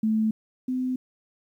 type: tone pair in turn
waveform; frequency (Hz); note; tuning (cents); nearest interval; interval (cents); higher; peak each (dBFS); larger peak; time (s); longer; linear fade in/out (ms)
sine; 218.7 / 255.2; A3 / C4; -10 / -43; minor third; 267; second; -20 / -24; first; 0.03-0.31 / 0.68-0.96; neither; 5
effects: 10-bit